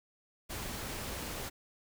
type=noise; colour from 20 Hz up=pink; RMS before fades=-40 dBFS; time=0.49-1.5 s; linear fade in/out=20 ms; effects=none